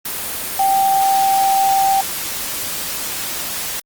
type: tone in noise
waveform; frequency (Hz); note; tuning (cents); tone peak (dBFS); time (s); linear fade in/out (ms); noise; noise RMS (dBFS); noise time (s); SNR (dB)
sine; 780; G5; -9; -12; 0.59-2.01; 5; white; -24; 0.05-3.8; +9
effects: Opus 24 kbps